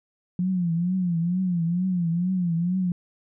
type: tone with vibrato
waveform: sine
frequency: 176.2 Hz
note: F3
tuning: 16 cents sharp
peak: -21 dBFS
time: 0.39-2.92 s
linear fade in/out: 2 ms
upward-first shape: triangle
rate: 2.2 Hz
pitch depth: 130 cents each way
effects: none